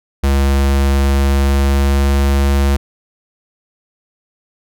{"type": "tone with pitch glide", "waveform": "square", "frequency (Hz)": [68.9, 69.42], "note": ["C#2", "C#2"], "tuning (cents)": [-10, 3], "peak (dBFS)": -11, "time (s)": [0.23, 2.77], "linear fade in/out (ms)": 10, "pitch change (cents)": 13, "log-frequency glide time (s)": [1.07, 2.57], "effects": []}